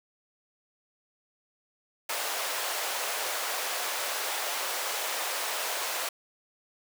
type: high-pass noise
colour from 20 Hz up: pink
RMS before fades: -32 dBFS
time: 2.09-6.09 s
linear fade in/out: 5 ms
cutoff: 530 Hz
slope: 24 dB/octave
effects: none